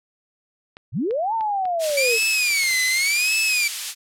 clicks, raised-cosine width 0.3 ms, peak -24 dBFS, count 10, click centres 0.769 / 1.109 / 1.409 / 1.654 / 1.9 / 2.228 / 2.507 / 2.635 / 2.711 / 2.742 s
sine linear two-way sweep, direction up then down, 82.41 to 919 to 433.2 Hz, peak -20 dBFS, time 0.92-2.19 s, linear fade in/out 50 ms, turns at 1.34 s
pink high-pass noise, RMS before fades -29 dBFS, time 1.79-3.95 s, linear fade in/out 50 ms, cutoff 3200 Hz, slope 12 dB/octave
sawtooth tone with vibrato, 2300 Hz, D7, 37 cents flat, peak -15 dBFS, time 1.97-3.68 s, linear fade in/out 5 ms, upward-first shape sine, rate 0.88 Hz, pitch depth 220 cents each way
effects low-pass 12000 Hz 12 dB/octave

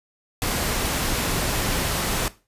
pink noise, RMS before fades -24 dBFS, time 0.42-2.28 s, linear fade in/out 0 ms, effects noise-tail reverb RT60 0.3 s tail -17 dB re dry + resampled to 32000 Hz

